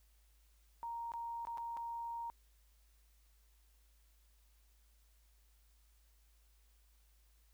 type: tone with dropouts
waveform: sine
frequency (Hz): 932.3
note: A#5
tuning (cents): 0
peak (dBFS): -40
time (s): 0.83-2.3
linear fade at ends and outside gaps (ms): 0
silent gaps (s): 1.119-1.137 / 1.451-1.471 / 1.574-1.581 / 1.768-1.772
effects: added 53 Hz sine -66 dBFS peak until 7.53 s + white hiss -75 dBFS RMS until 7.53 s